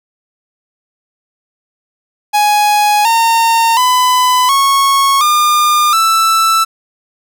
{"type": "tone with pitch steps", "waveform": "45% pulse", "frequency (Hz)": [834, 914.8, 1003.3, 1100.5, 1207, 1323.9], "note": ["G#5", "A#5", "B5", "C#6", "D6", "E6"], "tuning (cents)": [7, -33, 27, -13, 47, 7], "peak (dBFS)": -8, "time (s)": [2.33, 6.65], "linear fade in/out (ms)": 20, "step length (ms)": 720, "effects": []}